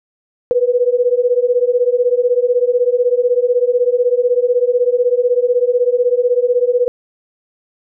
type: beating tone pair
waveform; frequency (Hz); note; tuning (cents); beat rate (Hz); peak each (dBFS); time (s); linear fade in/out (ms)
sine; 482.9 / 498.9; B4 / B4; -39 / +17; 16; -14; 0.51-6.88; 0
effects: none